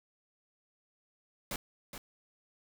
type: noise with echo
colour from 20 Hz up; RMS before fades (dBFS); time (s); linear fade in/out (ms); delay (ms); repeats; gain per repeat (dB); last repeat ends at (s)
pink; -37; 1.51-1.56; 2; 420; 1; -8; 1.98
effects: none